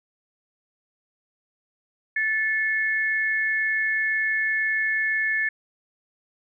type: tone pair together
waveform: sine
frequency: 1749 / 2175 Hz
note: A6 / C#7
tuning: -11 / -33 cents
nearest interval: major third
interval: 378 cents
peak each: -22 / -27 dBFS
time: 2.16-5.49 s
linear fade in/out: 5 ms
effects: none